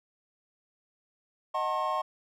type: chord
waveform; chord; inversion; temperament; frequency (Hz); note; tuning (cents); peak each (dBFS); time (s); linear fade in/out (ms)
triangle; D# diminished seventh; none; just; 622.3 / 746.7 / 896 / 1075.3; D#5 / F#5 / A5 / C6; 0 / +16 / +31 / +47; -32 / -33 / -34 / -28; 1.54-2.02; 10
effects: none